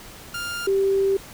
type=tone pair in turn; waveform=sawtooth / sine; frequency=1400 / 390.4 Hz; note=F6 / G4; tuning=+4 / -7 cents; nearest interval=octave + minor seventh; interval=2211 cents; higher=first; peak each=-24 / -17 dBFS; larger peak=second; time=0.34-0.67 / 0.67-1.17 s; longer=second; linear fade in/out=5 ms; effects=pink hiss -42 dBFS RMS until 1.33 s